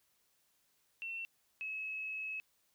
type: tone pair in turn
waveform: sine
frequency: 2703 / 2578 Hz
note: E7 / E7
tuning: +43 / -39 cents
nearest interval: minor second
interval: 82 cents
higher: first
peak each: -39 / -38 dBFS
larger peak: second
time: 1.02-1.25 / 1.61-2.4 s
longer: second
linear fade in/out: 0 ms
effects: white hiss -75 dBFS RMS until 2.74 s